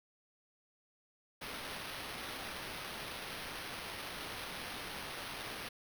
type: noise with sample-and-hold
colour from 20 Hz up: violet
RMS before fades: -44 dBFS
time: 1.41-5.69 s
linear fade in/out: 10 ms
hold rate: 7350 Hz
effects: none